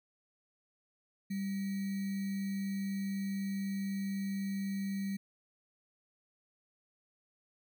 sine tone with sample-and-hold, 196 Hz, G3, in tune, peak -33 dBFS, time 1.3-5.17 s, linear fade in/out 10 ms, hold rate 2100 Hz, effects none

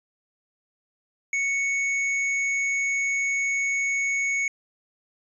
sine tone with hard clipping, 2217 Hz, C#7, in tune, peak -24 dBFS, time 1.33-4.48 s, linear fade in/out 2 ms, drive 8 dB, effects resampled to 22050 Hz

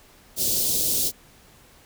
white band-stop noise, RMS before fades -23 dBFS, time 0.36-1.12 s, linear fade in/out 50 ms, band 540 to 3800 Hz, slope 24 dB/octave, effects pink hiss -53 dBFS RMS until 1.85 s

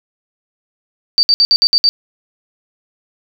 sine tone bursts, 4626 Hz, D8, 27 cents flat, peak -7 dBFS, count 7, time 1.18-1.89 s, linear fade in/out 0 ms, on 50 ms, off 60 ms, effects none

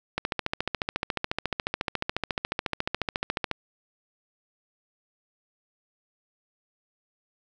click train, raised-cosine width 0.3 ms, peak -10 dBFS, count 48, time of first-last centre 0.18-3.513 s, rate 14.1 Hz, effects none

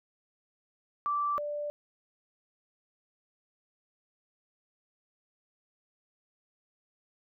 sine tone pair in turn, 1167 / 588.7 Hz, D6 / D5, -11 / +4 cents, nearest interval octave, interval 1185 cents, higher first, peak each -27 / -32 dBFS, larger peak first, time 1.06-1.38 / 1.38-1.7 s, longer neither, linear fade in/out 0 ms, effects none

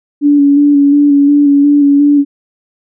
sine tone with vibrato, 286.3 Hz, D4, 44 cents flat, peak -4 dBFS, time 0.21-2.25 s, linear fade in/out 50 ms, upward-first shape square, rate 2.8 Hz, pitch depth 20 cents each way, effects none

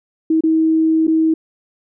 sine tone with dropouts, 320 Hz, D#4, 49 cents sharp, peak -11 dBFS, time 0.3-1.34 s, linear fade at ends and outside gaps 5 ms, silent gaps 0.408-0.436 / 1.07-1.078 s, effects none

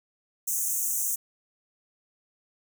pink high-pass noise, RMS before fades -28 dBFS, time 0.47-1.16 s, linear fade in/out 10 ms, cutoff 6100 Hz, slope 96 dB/octave, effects none

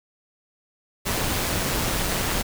pink noise with amplitude modulation, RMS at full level -23 dBFS, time 1.05-2.43 s, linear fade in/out 20 ms, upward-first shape sine, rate 182 Hz, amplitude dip 40%, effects none

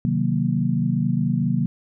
sine chord, C half-diminished seventh, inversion none, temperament equal, 130.81 / 155.56 / 185 / 233.1 Hz, C3 / Eb3 / Gb3 / Bb3, 0 / 0 / 0 / 0 cents, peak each -24 dBFS, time 0.05-1.66 s, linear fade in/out 0 ms, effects none

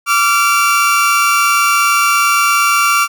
30% pulse tone pair together, 1160 / 1377.2 Hz, D6 / F6, -22 / -25 cents, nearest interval minor third, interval 297 cents, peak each -10 dBFS, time 0.06-3.08 s, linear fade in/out 50 ms, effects none

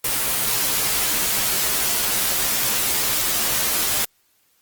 white noise with comb filter, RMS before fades -21 dBFS, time 0.04-4.05 s, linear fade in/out 5 ms, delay 12 ms, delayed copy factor -0.8, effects white hiss -63 dBFS RMS until 4.61 s + Opus 24 kbps

